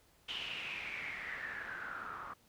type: noise with low-pass filter sweep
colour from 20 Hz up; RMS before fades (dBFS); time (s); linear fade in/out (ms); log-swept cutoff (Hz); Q
white; -43; 0.28-2.34; 10; 3100 to 1200; 7.3
effects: pink hiss -68 dBFS RMS until 2.48 s